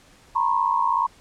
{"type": "tone cluster", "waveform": "sine", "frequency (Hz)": [924, 985, 1082], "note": ["A#5", "B5", "C#6"], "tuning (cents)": [-16, -5, -42], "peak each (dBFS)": -23, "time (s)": [0.35, 1.07], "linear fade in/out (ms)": 10, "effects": ["pink hiss -53 dBFS RMS until 1.2 s", "low-pass 9000 Hz 12 dB/octave"]}